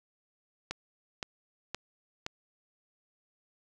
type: click train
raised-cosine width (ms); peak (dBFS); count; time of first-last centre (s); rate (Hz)
0.2; -17; 4; 0.71-2.264; 1.93
effects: none